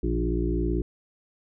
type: harmonic tone with a mistuned harmonic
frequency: 58.27 Hz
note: A#1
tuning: in tune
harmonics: 1 / 2 / 3 / 5 / 6 / 7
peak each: -26 / -36 / -32 / -31 / -29 / -35 dBFS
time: 0.03-0.82 s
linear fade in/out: 5 ms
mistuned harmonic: 2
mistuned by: +41 cents
effects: none